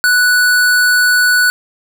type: tone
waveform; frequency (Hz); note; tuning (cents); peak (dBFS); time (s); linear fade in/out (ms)
square; 1480; F#6; 0; -9; 0.04-1.5; 0
effects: none